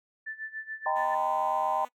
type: tone with tremolo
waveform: sine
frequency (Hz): 1760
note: A6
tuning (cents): 0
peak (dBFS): -33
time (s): 0.26-1.15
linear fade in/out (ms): 10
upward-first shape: sine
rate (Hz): 7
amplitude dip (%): 85
type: chord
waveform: sine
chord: C minor seventh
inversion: first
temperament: equal with one note detuned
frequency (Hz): 622.3 / 784 / 932.3 / 1020.2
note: Eb5 / G5 / Bb5 / C6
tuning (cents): 0 / 0 / 0 / -44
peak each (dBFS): -33 / -29 / -31 / -31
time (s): 0.86-1.85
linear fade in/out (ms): 2
type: tone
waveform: 5% pulse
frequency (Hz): 246.9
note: B3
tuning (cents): 0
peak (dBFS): -37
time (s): 0.95-1.89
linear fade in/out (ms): 20
effects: noise-tail reverb RT60 0.1 s tail -22 dB re dry